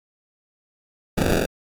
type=noise with sample-and-hold; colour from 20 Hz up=white; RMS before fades=-20 dBFS; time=1.17-1.46 s; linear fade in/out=10 ms; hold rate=1050 Hz; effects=AAC 64 kbps